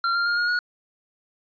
square tone with pitch steps, 1375 / 1393.4 / 1412 / 1430.9 / 1450 Hz, F6 / F6 / F6 / F6 / F#6, -27 / -4 / +19 / +42 / -35 cents, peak -21 dBFS, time 0.04-0.59 s, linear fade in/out 2 ms, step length 110 ms, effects resampled to 11025 Hz

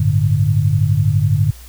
sine chord, G suspended second, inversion none, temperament equal, 98 / 110 / 146.83 Hz, G2 / A2 / D3, 0 / 0 / 0 cents, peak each -16 dBFS, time 0-1.51 s, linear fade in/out 5 ms, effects added 60 Hz sine -36 dBFS peak until 1.68 s + white hiss -43 dBFS RMS until 1.68 s

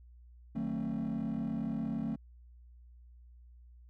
triangle chord, D# diminished seventh, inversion none, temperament just, 155.56 / 186.68 / 224 / 268.8 Hz, D#3 / F#3 / A3 / C4, 0 / +16 / +31 / +47 cents, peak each -38 / -37 / -32 / -36 dBFS, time 0.55-2.16 s, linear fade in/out 10 ms, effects tanh soft clip ceiling -27 dBFS + added 60 Hz sine -53 dBFS peak until 3.89 s

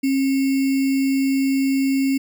sine tone with sample-and-hold, 270 Hz, C#4, 45 cents flat, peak -16 dBFS, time 0.03-2.18 s, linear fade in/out 10 ms, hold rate 2450 Hz, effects none

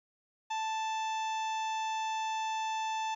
harmonic tone, 880 Hz, A5, in tune, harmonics 1 / 2 / 3 / 4 / 5 / 6 / 7 / 8, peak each -32 / -47 / -43 / -45 / -56 / -55 / -50 / -56 dBFS, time 0.5-3.15 s, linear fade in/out 10 ms, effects 12-bit

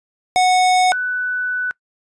square / sine tone pair in turn, 736 / 1491.7 Hz, F#5 / F#6, -9 / +14 cents, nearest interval octave, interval 1223 cents, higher second, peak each -12 / -18 dBFS, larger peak first, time 0.36-0.92 / 0.92-1.71 s, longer second, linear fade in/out 0 ms, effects noise-tail reverb RT60 0.1 s tail -24 dB re dry + resampled to 22050 Hz

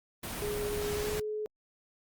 pink noise, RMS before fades -37 dBFS, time 0.23-1.2 s, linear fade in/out 5 ms
sine tone with pitch glide, 415.3 to 426.5 Hz, G#4 to G#4, 0 to +46 cents, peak -32 dBFS, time 0.42-1.46 s, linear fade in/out 0 ms, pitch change +46 cents, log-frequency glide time 0.92-1.24 s
effects Opus 32 kbps

